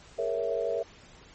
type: chord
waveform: sine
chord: A# half-diminished seventh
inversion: third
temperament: equal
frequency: 415.3 / 466.2 / 554.4 / 659.3 Hz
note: G#4 / A#4 / C#5 / E5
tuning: 0 / 0 / 0 / 0 cents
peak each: -36 / -30 / -33 / -32 dBFS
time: 0.18-0.83 s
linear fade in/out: 10 ms
effects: pink hiss -53 dBFS RMS until 1.34 s + MP3 32 kbps